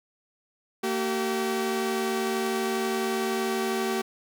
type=tone pair together; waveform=sawtooth; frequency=227.9 / 383.3 Hz; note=A#3 / G4; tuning=-39 / -39 cents; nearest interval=major sixth; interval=900 cents; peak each=-26 / -23 dBFS; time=0.83-4.02 s; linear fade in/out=10 ms; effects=none